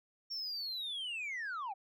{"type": "linear sweep", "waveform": "sine", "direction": "down", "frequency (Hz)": [5530, 731], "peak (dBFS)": -35, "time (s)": [0.3, 1.74], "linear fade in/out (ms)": 20, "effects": ["tanh soft clip ceiling -36 dBFS"]}